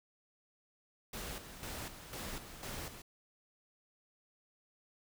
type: noise with tremolo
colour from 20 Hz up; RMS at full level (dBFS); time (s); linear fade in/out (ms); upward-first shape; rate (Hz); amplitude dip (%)
pink; -43; 1.13-3.02; 5; square; 2; 60
effects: none